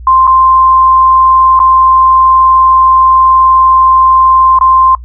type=tone with dropouts; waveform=sine; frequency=1046.5 Hz; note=C6; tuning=in tune; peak=-3 dBFS; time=0.07-4.95 s; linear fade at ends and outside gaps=2 ms; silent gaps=0.27-0.275 / 1.592-1.6 / 4.588-4.61 s; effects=noise-tail reverb RT60 0.1 s tail -21 dB re dry + added 60 Hz sine -24 dBFS peak until 5.04 s